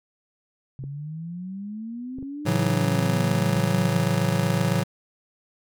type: exponential two-way sweep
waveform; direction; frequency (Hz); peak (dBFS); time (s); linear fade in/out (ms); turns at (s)
sine; up then down; 132.7 to 323 to 168.1; -31; 0.79-4.01; 0; 2.59
type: clicks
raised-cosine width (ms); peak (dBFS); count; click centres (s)
3; -25; 4; 0.839 / 2.186 / 2.227 / 3.562
type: chord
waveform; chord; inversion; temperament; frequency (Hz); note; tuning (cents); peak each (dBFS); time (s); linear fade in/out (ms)
square; F# minor seventh; first; just; 111 / 138.75 / 166.5 / 185; A2 / C#3 / E3 / F#3; +16 / +2 / +18 / 0; -27; 2.45-4.84; 20
effects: none